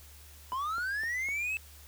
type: linear sweep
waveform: triangle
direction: up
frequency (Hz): 987 to 2637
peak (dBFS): -29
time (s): 0.52-1.57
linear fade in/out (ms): 0
type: click train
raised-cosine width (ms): 1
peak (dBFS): -34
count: 4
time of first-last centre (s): 0.53-1.288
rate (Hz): 3.96
effects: added 73 Hz sine -52 dBFS peak until 1.87 s + white hiss -55 dBFS RMS until 1.87 s